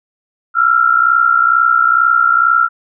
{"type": "tone pair together", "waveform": "sine", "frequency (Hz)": [1334.7, 1396.9], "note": ["E6", "F6"], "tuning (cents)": [21, 0], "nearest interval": "minor second", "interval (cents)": 79, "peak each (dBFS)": -11, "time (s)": [0.54, 2.69], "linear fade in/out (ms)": 50, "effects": []}